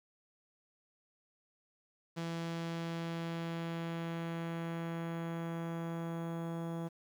sawtooth tone with low-pass filter sweep, 166.8 Hz, E3, 21 cents sharp, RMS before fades -39 dBFS, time 2.16-6.89 s, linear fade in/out 20 ms, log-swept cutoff 6100 to 1000 Hz, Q 0.86, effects 10-bit

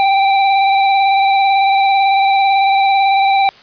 square tone with vibrato, 784 Hz, G5, in tune, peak -10 dBFS, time 0-3.49 s, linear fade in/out 0 ms, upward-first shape square, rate 18 Hz, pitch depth 17 cents each way, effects white hiss -42 dBFS RMS until 3.62 s + resampled to 11025 Hz

